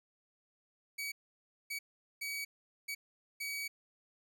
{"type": "tone bursts at uneven times", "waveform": "sawtooth", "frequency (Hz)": 2268, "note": "C#7", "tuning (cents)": 39, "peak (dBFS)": -34, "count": 5, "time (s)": [[0.98, 1.12], [1.7, 1.79], [2.21, 2.45], [2.88, 2.95], [3.4, 3.68]], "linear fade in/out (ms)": 10, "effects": []}